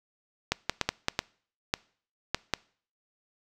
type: clicks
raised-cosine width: 0.2 ms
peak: -7 dBFS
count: 9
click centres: 0.52 / 0.696 / 0.813 / 0.89 / 1.084 / 1.191 / 1.739 / 2.346 / 2.537 s
effects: noise-tail reverb RT60 0.5 s tail -24 dB re dry